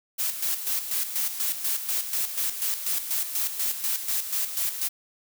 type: noise with tremolo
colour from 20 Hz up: blue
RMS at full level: -26 dBFS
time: 0.18-4.89 s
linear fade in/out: 20 ms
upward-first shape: square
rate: 4.1 Hz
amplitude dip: 60%
effects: none